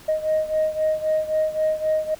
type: beating tone pair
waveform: sine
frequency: 622.3 / 626.1 Hz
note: D#5 / D#5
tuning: 0 / +11 cents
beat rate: 3.8 Hz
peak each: -20 / -23 dBFS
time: 0.08-2.15 s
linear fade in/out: 10 ms
effects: tanh soft clip ceiling -14 dBFS + pink hiss -46 dBFS RMS until 2.19 s